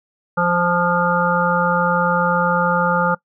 harmonic tone with a mistuned harmonic, 174.61 Hz, F3, in tune, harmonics 1 / 3 / 5 / 7 / 8, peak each -21 / -21 / -21 / -21 / -21 dBFS, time 0.37-3.15 s, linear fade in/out 10 ms, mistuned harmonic 8, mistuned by +17 cents, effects noise-tail reverb RT60 0.1 s tail -21 dB re dry

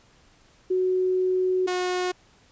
sine / sawtooth tone pair in turn, 370 / 362.8 Hz, F#4 / F#4, 0 / -34 cents, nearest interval unison, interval 34 cents, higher first, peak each -20 dBFS, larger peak neither, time 0.7-1.67 / 1.67-2.12 s, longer first, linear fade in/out 10 ms, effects pink hiss -58 dBFS RMS until 2.51 s + resampled to 16000 Hz

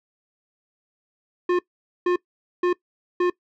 square tone bursts, 356.6 Hz, F4, 36 cents sharp, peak -18 dBFS, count 4, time 1.49-3.3 s, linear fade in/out 5 ms, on 100 ms, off 470 ms, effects noise-tail reverb RT60 0.1 s tail -21 dB re dry + low-pass 2000 Hz 12 dB/octave

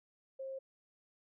sine tone, 534 Hz, C5, 35 cents sharp, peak -40 dBFS, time 0.39-0.59 s, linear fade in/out 10 ms, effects none

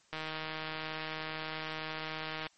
click train, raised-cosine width 0.3 ms, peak -22 dBFS, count 368, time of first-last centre 0.13-2.468 s, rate 157 Hz, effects white hiss -66 dBFS RMS until 2.57 s + MP3 32 kbps

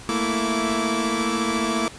sawtooth tone cluster, 220.2 / 234.5 / 330.7 / 1159 Hz, A3 / A#3 / E4 / D6, +2 / +11 / +6 / -23 cents, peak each -23 dBFS, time 0.09-1.88 s, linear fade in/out 0 ms, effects pink hiss -41 dBFS RMS until 1.98 s + resampled to 22050 Hz

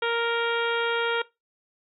harmonic tone, 466.2 Hz, A#4, in tune, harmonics 1 / 2 / 3 / 4 / 5 / 6 / 7 / 8, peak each -26 / -31 / -29 / -36 / -36 / -38 / -35 / -41 dBFS, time 0.02-1.22 s, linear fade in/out 5 ms, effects noise-tail reverb RT60 0.2 s tail -19 dB re dry

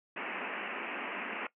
white band-pass noise, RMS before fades -39 dBFS, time 0.16-1.47 s, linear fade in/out 5 ms, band 190 to 2800 Hz, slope 96 dB/octave, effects noise-tail reverb RT60 0.1 s tail -18 dB re dry

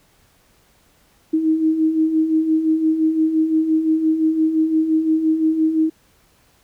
sine beating tone pair, 312.3 / 318.1 Hz, D#4 / D#4, +7 / +38 cents, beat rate 5.8 Hz, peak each -23 / -15 dBFS, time 1.33-5.9 s, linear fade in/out 10 ms, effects pink hiss -57 dBFS RMS until 6.63 s

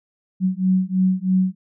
sine beating tone pair, 185 / 188.1 Hz, F#3 / F#3, 0 / +29 cents, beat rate 3.1 Hz, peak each -19 dBFS, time 0.4-1.55 s, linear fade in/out 50 ms, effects none

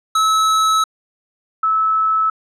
square / sine tone pair in turn, 1297 / 1303 Hz, E6 / E6, -28 / -20 cents, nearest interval unison, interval 8 cents, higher second, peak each -13 dBFS, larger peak neither, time 0.15-0.84 / 1.63-2.3 s, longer first, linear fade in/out 5 ms, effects low-pass 9000 Hz 12 dB/octave

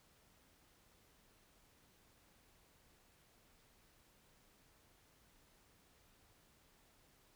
silence, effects pink hiss -70 dBFS RMS until 7.35 s

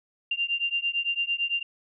sine beating tone pair, 2781 / 2789.9 Hz, F7 / F7, -8 / -2 cents, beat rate 8.9 Hz, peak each -28 dBFS, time 0.31-1.63 s, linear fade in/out 5 ms, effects none

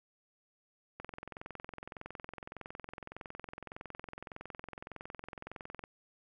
click train, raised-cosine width 0.5 ms, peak -28 dBFS, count 106, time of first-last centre 1-5.839 s, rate 21.7 Hz, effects none

